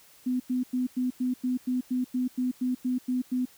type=tone bursts; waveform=sine; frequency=252 Hz; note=B3; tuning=35 cents sharp; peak=-24 dBFS; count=14; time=0.26-3.455 s; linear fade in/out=10 ms; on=140 ms; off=95 ms; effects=white hiss -56 dBFS RMS until 3.57 s